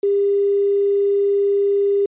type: tone with quantisation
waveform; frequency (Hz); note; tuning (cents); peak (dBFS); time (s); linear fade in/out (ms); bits
sine; 401.1; G4; +40; -14; 0.03-2.06; 5; 7
effects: resampled to 8000 Hz